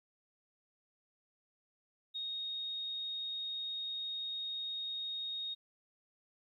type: tone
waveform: sine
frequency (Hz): 3729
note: A#7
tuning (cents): 0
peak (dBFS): -37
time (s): 2.14-5.55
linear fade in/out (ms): 20
effects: 13-bit